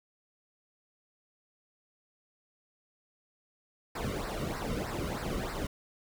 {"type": "noise with flanger", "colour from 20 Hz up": "brown", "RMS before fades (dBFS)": -35, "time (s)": [3.95, 5.67], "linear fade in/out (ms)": 5, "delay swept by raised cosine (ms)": [0.3, 1.22], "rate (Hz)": 3.2, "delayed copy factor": -0.8, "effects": []}